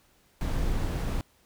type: noise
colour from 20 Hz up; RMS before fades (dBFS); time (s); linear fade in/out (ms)
brown; -28; 0.41-1.21; 0
effects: pink hiss -64 dBFS RMS until 1.45 s